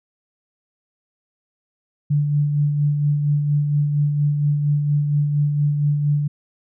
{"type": "tone with tremolo", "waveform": "sine", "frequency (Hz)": 146.4, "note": "D3", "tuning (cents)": -5, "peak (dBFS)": -14, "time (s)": [2.1, 6.28], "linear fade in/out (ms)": 10, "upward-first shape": "sine", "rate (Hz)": 4.3, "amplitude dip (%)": 40, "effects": []}